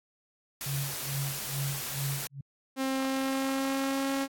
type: noise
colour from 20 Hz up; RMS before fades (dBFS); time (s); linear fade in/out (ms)
white; -36; 0.61-2.27; 0
type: tone with tremolo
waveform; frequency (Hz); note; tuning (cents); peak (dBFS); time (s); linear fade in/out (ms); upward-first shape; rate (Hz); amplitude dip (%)
sine; 138.59; C#3; 0; -29; 0.66-2.41; 5; sine; 2.3; 100
type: tone with pitch glide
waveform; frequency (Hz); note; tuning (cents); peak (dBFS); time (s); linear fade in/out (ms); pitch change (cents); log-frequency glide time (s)
sawtooth; 266 to 272.7; C4 to C#4; +29 to -28; -24; 2.76-4.28; 50; +43; 3-4.14
effects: AAC 64 kbps